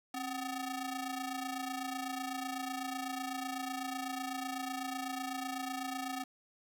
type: ring-modulated tone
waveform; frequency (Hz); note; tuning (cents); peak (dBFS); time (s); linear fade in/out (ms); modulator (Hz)
sawtooth; 506; B4; +42; -30; 0.14-6.24; 5; 239
effects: none